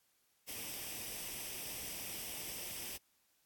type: noise with comb filter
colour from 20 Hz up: white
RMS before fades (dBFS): -44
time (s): 0.47-2.98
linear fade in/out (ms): 20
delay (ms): 0.36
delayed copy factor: +0.55
effects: white hiss -75 dBFS RMS until 3.45 s + AAC 64 kbps